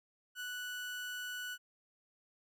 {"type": "tone", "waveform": "30% pulse", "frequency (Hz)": 1480, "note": "F#6", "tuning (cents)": 0, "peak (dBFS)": -37, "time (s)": [0.35, 1.58], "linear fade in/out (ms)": 50, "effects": []}